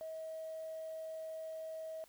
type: tone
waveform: triangle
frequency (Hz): 639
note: D#5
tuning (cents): +46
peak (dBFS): -38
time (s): 0.01-2.04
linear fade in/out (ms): 0
effects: tanh soft clip ceiling -39 dBFS + white hiss -65 dBFS RMS until 2.08 s